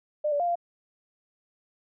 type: tone with pitch steps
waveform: sine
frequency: 601 / 578 / 699 / 692 Hz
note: D5 / D5 / F5 / F5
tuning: +40 / -28 / +1 / -16 cents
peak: -23 dBFS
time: 0.24-0.556 s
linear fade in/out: 10 ms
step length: 79 ms
effects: none